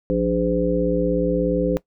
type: harmonic tone with a mistuned harmonic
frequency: 58.4 Hz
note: A#1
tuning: 4 cents sharp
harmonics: 1 / 3 / 5 / 7 / 9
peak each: -28 / -23 / -23 / -26 / -22 dBFS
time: 0.1-1.77 s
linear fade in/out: 0 ms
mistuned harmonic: 9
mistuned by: -54 cents
effects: noise-tail reverb RT60 0.1 s tail -19 dB re dry